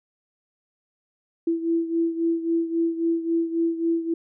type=beating tone pair; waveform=sine; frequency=331.7 / 335.4 Hz; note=E4 / E4; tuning=+11 / +30 cents; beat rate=3.7 Hz; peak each=-22 / -27 dBFS; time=1.47-4.14 s; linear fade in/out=5 ms; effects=none